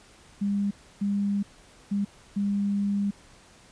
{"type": "tone bursts at uneven times", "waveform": "sine", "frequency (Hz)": 201.4, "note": "G3", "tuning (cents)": 47, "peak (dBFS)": -23, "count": 4, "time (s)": [[0.41, 0.71], [1.01, 1.43], [1.91, 2.05], [2.36, 3.11]], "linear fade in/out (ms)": 10, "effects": ["pink hiss -54 dBFS RMS until 3.71 s", "resampled to 22050 Hz"]}